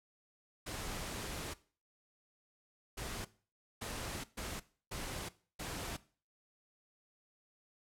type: noise bursts at uneven times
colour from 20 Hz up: pink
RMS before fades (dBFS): -42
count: 6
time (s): 0.66-1.54 / 2.97-3.25 / 3.81-4.24 / 4.37-4.6 / 4.91-5.29 / 5.59-5.97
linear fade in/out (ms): 10
effects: noise-tail reverb RT60 0.4 s tail -18 dB re dry + low-pass 12000 Hz 12 dB/octave